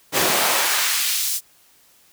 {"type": "noise with high-pass filter sweep", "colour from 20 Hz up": "pink", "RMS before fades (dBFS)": -20, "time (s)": [0.12, 1.41], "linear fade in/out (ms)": 50, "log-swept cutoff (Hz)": [220, 7000], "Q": 0.77, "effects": ["white hiss -55 dBFS RMS until 2.12 s"]}